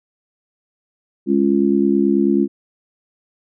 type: chord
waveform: sine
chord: Db major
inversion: second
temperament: just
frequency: 207.9 / 277.2 / 346.5 Hz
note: Ab3 / Db4 / F4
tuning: +2 / 0 / -14 cents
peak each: -17 dBFS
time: 1.26-2.48 s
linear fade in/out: 50 ms
effects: none